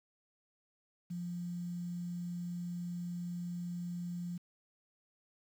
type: tone with quantisation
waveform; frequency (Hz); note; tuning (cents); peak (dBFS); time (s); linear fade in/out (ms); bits
sine; 174.9; F3; +3; -37; 1.1-4.38; 10; 10
effects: none